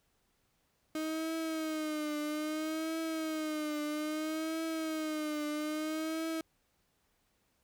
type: tone with vibrato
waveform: 35% pulse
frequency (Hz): 311.1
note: D#4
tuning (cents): 0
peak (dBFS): -32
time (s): 0.95-6.41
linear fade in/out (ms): 2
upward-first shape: triangle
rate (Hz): 0.61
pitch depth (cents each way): 76
effects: pink hiss -75 dBFS RMS until 7.63 s